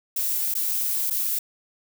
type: noise with dropouts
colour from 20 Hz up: violet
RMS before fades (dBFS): -25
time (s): 0.16-1.39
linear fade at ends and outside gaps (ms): 5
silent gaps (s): 0.541-0.551 / 1.101-1.107
effects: none